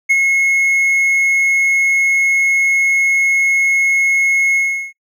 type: tone with ADSR envelope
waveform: triangle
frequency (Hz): 2172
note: C#7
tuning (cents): -36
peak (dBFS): -6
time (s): 0.09-4.93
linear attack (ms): 18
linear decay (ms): 40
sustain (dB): -3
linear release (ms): 370
effects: noise-tail reverb RT60 0.1 s tail -21 dB re dry